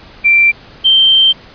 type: tone pair in turn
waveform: sine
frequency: 2353 / 3134 Hz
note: D7 / G7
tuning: +3 / -1 cents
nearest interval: perfect fourth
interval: 496 cents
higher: second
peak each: -5 dBFS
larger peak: neither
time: 0.24-0.52 / 0.84-1.33 s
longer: second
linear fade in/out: 20 ms
effects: pink hiss -38 dBFS RMS until 1.54 s + resampled to 11025 Hz